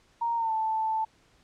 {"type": "tone with pitch glide", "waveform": "sine", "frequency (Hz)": [932.3, 880.5], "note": ["A#5", "A5"], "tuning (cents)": [0, 1], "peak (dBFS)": -25, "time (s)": [0.21, 1.05], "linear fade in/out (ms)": 10, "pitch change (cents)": -99, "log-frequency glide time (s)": [0.36, 0.53], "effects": ["pink hiss -63 dBFS RMS until 1.43 s", "low-pass 7000 Hz 12 dB/octave"]}